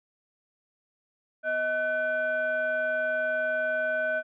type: ring-modulated tone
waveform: triangle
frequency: 440 Hz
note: A4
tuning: in tune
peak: -20 dBFS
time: 1.43-4.23 s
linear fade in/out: 50 ms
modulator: 1070 Hz
effects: resampled to 8000 Hz